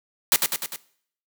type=noise with echo; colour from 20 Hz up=white; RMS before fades=-17 dBFS; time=0.32-0.36 s; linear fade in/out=0 ms; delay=100 ms; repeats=4; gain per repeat=-4 dB; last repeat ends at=0.76 s; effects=noise-tail reverb RT60 0.6 s tail -19 dB re dry + high-pass 150 Hz 12 dB/octave